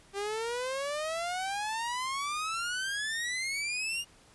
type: exponential sweep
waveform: sawtooth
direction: up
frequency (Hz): 392 to 2868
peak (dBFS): -28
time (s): 0.13-4.05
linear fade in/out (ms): 50
effects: pink hiss -59 dBFS RMS until 4.34 s + resampled to 24000 Hz